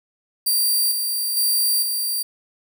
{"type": "tone with tremolo", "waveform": "5% pulse", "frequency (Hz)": 4711, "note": "D8", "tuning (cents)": 5, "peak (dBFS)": -10, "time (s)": [0.46, 2.23], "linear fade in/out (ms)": 10, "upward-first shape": "square", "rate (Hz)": 1.1, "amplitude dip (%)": 40, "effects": []}